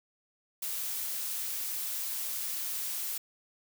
blue noise, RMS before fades -35 dBFS, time 0.62-3.18 s, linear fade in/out 5 ms, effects none

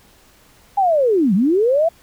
sine linear two-way sweep, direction down then up, 822 to 173.8 to 685 Hz, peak -12 dBFS, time 0.77-1.89 s, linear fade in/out 10 ms, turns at 1.34 s, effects pink hiss -51 dBFS RMS until 2.02 s

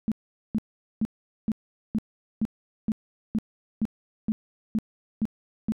sine tone bursts, 218.4 Hz, A3, 13 cents flat, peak -21 dBFS, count 13, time 0.08-5.721 s, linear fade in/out 0 ms, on 37 ms, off 430 ms, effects none

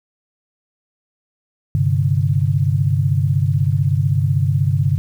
sine chord, G suspended fourth, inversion none, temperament equal, 98 / 130.81 / 146.83 Hz, G2 / C3 / D3, 0 / 0 / 0 cents, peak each -18 dBFS, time 1.75-4.98 s, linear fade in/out 0 ms, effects 8-bit

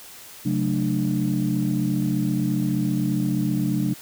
sine tone cluster, 134.4 / 182.7 / 217.6 / 297.6 Hz, C3 / F#3 / A3 / D4, +47 / -22 / -19 / +23 cents, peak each -25 dBFS, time 0.45-3.94 s, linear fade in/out 10 ms, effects tanh soft clip ceiling -12 dBFS + white hiss -43 dBFS RMS until 4.01 s

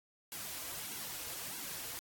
white noise with flanger, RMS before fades -43 dBFS, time 0.32-1.99 s, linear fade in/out 0 ms, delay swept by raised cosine 1.6 to 5.4 ms, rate 1.6 Hz, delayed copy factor -0.75, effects AAC 64 kbps

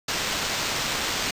white noise with sample-and-hold, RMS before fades -27 dBFS, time 0.08-1.31 s, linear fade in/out 5 ms, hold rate 11025 Hz, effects resampled to 32000 Hz

